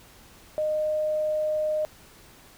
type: tone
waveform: sine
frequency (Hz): 614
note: D#5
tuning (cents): -23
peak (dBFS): -23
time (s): 0.58-1.85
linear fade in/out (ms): 0
effects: pink hiss -52 dBFS RMS until 2.57 s